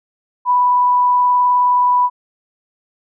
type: tone with vibrato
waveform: sine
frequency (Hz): 987.8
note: B5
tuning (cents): 0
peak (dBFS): -10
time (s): 0.45-2.1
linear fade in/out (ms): 50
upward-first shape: sine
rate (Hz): 19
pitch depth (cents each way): 8
effects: none